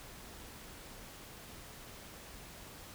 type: silence
effects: pink hiss -51 dBFS RMS until 2.94 s